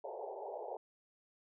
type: band-pass noise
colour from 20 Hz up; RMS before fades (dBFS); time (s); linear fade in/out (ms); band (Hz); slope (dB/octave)
pink; -44; 0.04-0.77; 5; 390 to 900; 96
effects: none